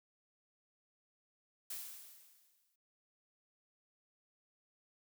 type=noise with exponential decay; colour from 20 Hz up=blue; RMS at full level=-42 dBFS; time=1.7-2.76 s; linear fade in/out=5 ms; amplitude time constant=230 ms; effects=none

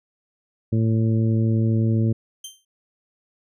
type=harmonic tone; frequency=111.9 Hz; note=A2; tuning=30 cents sharp; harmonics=1 / 2 / 3 / 4 / 5; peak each=-18 / -23 / -28 / -35 / -38 dBFS; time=0.72-2.13 s; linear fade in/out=10 ms
type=tone with exponential decay; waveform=20% pulse; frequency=3136 Hz; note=G7; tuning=in tune; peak=-26 dBFS; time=2.44-2.65 s; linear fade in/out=5 ms; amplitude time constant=44 ms
effects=none

